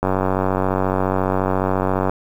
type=click train; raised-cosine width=1 ms; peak=-5 dBFS; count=196; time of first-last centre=0.03-2.096 s; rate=94.4 Hz; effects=7-bit